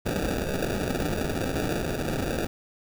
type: noise with sample-and-hold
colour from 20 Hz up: violet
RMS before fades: -28 dBFS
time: 0.05-2.47 s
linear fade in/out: 10 ms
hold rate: 1050 Hz
effects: none